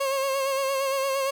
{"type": "tone with vibrato", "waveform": "30% pulse", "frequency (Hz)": 542, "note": "C#5", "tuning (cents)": -39, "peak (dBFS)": -21, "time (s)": [0, 1.31], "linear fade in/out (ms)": 10, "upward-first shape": "sine", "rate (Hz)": 8.7, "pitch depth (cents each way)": 39, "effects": []}